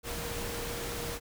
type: tone in noise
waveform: sine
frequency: 471.7 Hz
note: A#4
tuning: 20 cents sharp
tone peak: -41 dBFS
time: 0.03-1.2 s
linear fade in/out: 50 ms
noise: pink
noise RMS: -37 dBFS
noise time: 0.03-1.2 s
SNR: -7 dB
effects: none